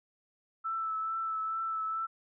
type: tone with vibrato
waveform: sine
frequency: 1318.5 Hz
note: E6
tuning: in tune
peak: -31 dBFS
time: 0.64-2.07 s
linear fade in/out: 20 ms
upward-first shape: triangle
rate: 2.3 Hz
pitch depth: 23 cents each way
effects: none